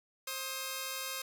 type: tone pair together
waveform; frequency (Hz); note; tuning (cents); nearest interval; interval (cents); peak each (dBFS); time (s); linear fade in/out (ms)
5% pulse; 530 / 1260.6; C5 / D#6; +22 / +22; octave + minor third; 1500; -28; 0.27-1.22; 5
effects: none